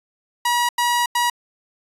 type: tone bursts at uneven times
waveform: sawtooth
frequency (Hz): 962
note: B5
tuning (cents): -46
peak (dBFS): -13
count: 3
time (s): 0.45-0.69 / 0.78-1.06 / 1.15-1.3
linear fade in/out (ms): 5
effects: resampled to 32000 Hz